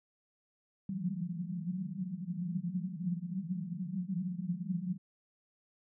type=band-pass noise; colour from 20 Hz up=pink; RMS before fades=-37 dBFS; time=0.89-4.98 s; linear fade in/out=5 ms; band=170 to 190 Hz; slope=96 dB/octave; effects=none